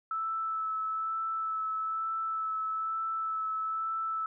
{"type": "tone with vibrato", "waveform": "sine", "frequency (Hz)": 1312, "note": "E6", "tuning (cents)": -9, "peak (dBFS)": -30, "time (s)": [0.11, 4.26], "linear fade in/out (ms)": 2, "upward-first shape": "sine", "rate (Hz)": 1.1, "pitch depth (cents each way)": 13, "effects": []}